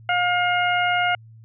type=harmonic tone; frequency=712 Hz; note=F5; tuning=33 cents sharp; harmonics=1 / 2 / 3 / 4; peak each=-21 / -23 / -25 / -28 dBFS; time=0.09-1.15 s; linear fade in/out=2 ms; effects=added 112 Hz sine -43 dBFS peak until 1.44 s